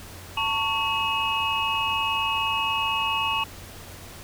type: tone cluster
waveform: sine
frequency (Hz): 894 / 1114 / 2569 / 2878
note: A5 / C#6 / E7 / F#7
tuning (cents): +27 / +8 / -45 / -49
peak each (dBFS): -28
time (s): 0.37-3.44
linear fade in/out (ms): 5
effects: added 90 Hz sine -45 dBFS peak until 4.23 s + pink hiss -43 dBFS RMS until 4.23 s